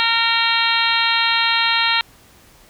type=harmonic tone with a mistuned harmonic; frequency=460 Hz; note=A#4; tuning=23 cents flat; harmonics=2 / 3 / 4 / 5 / 6 / 7 / 8 / 9; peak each=-23 / -23 / -23 / -23 / -23 / -23 / -23 / -23 dBFS; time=0-2.01 s; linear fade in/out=0 ms; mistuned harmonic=8; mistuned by=+26 cents; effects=pink hiss -49 dBFS RMS until 2.69 s